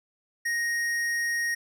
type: tone with hard clipping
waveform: sine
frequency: 1870 Hz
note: A#6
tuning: 5 cents sharp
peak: -27 dBFS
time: 0.45-1.55 s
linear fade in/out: 10 ms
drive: 12 dB
effects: none